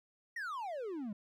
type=exponential sweep; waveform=triangle; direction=down; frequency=1937 to 194.5 Hz; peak=-36 dBFS; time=0.36-1.13 s; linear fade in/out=5 ms; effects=none